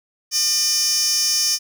15% pulse tone with high-pass filter, 603 Hz, D5, 46 cents sharp, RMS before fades -19 dBFS, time 0.31-1.59 s, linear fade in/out 50 ms, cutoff 5300 Hz, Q 3.7, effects none

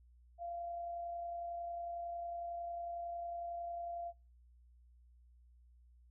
sine tone with amplitude modulation, 689 Hz, F5, 24 cents flat, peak -39 dBFS, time 0.38-4.13 s, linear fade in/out 50 ms, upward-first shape sine, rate 31 Hz, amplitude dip 25%, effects noise-tail reverb RT60 0.3 s tail -22 dB re dry + added 60 Hz sine -61 dBFS peak until 6.1 s

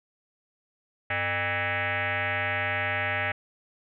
sine tone with frequency modulation, 98 Hz, G2, in tune, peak -25 dBFS, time 1.1-3.32 s, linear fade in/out 5 ms, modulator 352 Hz, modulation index 6.7, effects none

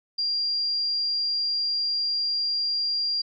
sine tone, 4775 Hz, D8, 28 cents sharp, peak -23 dBFS, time 0.18-3.22 s, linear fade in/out 10 ms, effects none

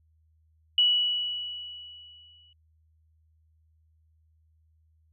sine tone with exponential decay, 2940 Hz, F#7, 12 cents flat, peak -17 dBFS, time 0.78-2.53 s, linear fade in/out 2 ms, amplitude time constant 380 ms, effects added 79 Hz sine -62 dBFS peak until 5.12 s

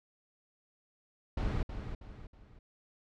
brown noise with echo, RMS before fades -32 dBFS, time 1.37-1.63 s, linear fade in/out 5 ms, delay 320 ms, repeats 3, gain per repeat -8 dB, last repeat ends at 2.59 s, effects low-pass 4000 Hz 12 dB/octave

